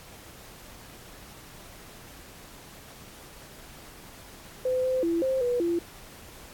sine tone with pitch steps, 510 / 515 / 335.7 / 526 / 487.2 / 341.5 Hz, C5 / C5 / E4 / C5 / B4 / F4, -44 / -28 / +32 / +9 / -24 / -39 cents, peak -23 dBFS, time 4.65-5.79 s, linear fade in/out 5 ms, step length 190 ms, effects pink hiss -48 dBFS RMS until 6.53 s + AAC 64 kbps

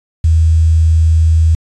sine tone with quantisation, 80.7 Hz, E2, 36 cents flat, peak -6 dBFS, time 0.24-1.55 s, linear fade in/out 5 ms, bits 6, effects resampled to 24000 Hz

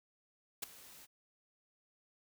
white noise with ADSR envelope, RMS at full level -36 dBFS, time 0.62-1.07 s, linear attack 12 ms, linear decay 10 ms, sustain -20 dB, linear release 31 ms, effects none

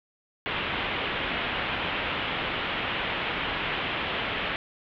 white low-pass noise, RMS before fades -30 dBFS, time 0.46-4.56 s, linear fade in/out 0 ms, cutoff 3300 Hz, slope 48 dB/octave, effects none

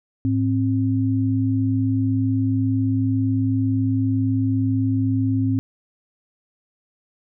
sine tone pair together, 107.1 / 265.1 Hz, A2 / C4, -46 / +23 cents, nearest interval octave + major third, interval 1569 cents, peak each -20 dBFS, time 0.25-5.59 s, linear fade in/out 0 ms, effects none

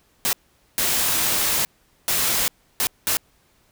white noise bursts at uneven times, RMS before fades -21 dBFS, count 5, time 0.25-0.33 / 0.78-1.65 / 2.08-2.48 / 2.8-2.87 / 3.07-3.17 s, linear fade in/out 0 ms, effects pink hiss -61 dBFS RMS until 3.71 s

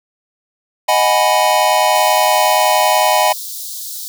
square chord, G# minor seventh, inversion second, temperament equal, 622.3 / 740 / 830.6 / 987.8 Hz, D#5 / F#5 / G#5 / B5, 0 / 0 / 0 / 0 cents, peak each -17 dBFS, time 0.88-3.33 s, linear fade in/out 10 ms
white high-pass noise, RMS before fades -27 dBFS, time 1.95-4.08 s, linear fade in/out 0 ms, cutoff 3700 Hz, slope 48 dB/octave
effects none

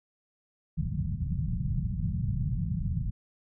white low-pass noise, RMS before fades -30 dBFS, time 0.77-3.11 s, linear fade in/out 20 ms, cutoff 180 Hz, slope 48 dB/octave, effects none

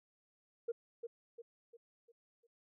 sine tone with echo, 466.2 Hz, A#4, in tune, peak -33 dBFS, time 0.68-0.72 s, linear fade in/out 10 ms, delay 350 ms, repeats 5, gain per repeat -7 dB, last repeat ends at 2.47 s, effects tanh soft clip ceiling -30 dBFS

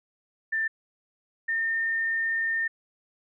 sine tone pair in turn, 1783 / 1816.3 Hz, A6 / A#6, +22 / -45 cents, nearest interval unison, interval 33 cents, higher second, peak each -24 / -24 dBFS, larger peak neither, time 0.52-0.68 / 1.48-2.68 s, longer second, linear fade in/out 10 ms, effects none

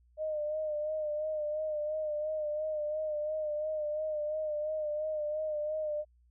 sine tone with vibrato, 610 Hz, D#5, 34 cents flat, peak -31 dBFS, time 0.17-6.05 s, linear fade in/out 50 ms, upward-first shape sine, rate 2.9 Hz, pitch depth 41 cents each way, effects added 60 Hz sine -62 dBFS peak until 6.3 s

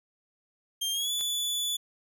sawtooth tone with pitch glide, 3189 to 3458 Hz, G7 to A7, +29 to -31 cents, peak -25 dBFS, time 0.81-1.77 s, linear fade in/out 10 ms, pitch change +140 cents, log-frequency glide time 0.92-1.12 s
clicks, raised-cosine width 0.2 ms, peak -32 / -25 dBFS, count 2, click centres 1.194 / 1.21 s
effects none

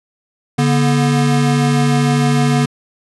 square tone pair together, 143.83 / 241.9 Hz, D3 / B3, -36 / -36 cents, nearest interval major sixth, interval 900 cents, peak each -14 / -16 dBFS, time 0.58-2.66 s, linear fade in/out 10 ms, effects resampled to 24000 Hz

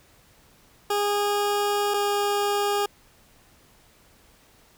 20% pulse tone pair in turn, 410 / 408.2 Hz, G#4 / G#4, -22 / -30 cents, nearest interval unison, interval 8 cents, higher first, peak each -17 dBFS, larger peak neither, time 0.9-1.94 / 1.94-2.86 s, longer first, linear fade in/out 5 ms, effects pink hiss -57 dBFS RMS until 4.77 s

